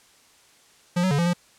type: tone with pitch steps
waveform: square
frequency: 176.2 / 186.8 / 143 / 171.5 / 175.5 Hz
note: F3 / F#3 / D3 / F3 / F3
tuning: +16 / +17 / -46 / -31 / +9 cents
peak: -20 dBFS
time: 0.96-1.335 s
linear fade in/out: 10 ms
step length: 75 ms
effects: white hiss -56 dBFS RMS until 1.58 s + low-pass 9000 Hz 12 dB/octave